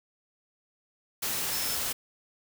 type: tone in noise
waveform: sine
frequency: 5274 Hz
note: E8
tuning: in tune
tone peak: -36 dBFS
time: 1.52-1.76 s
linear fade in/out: 10 ms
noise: white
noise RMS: -31 dBFS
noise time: 1.22-1.93 s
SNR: -8 dB
effects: none